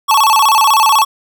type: tone with vibrato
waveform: square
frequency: 987.8 Hz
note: B5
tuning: in tune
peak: -8 dBFS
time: 0.08-1.05 s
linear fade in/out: 20 ms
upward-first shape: square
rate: 16 Hz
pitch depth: 210 cents each way
effects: none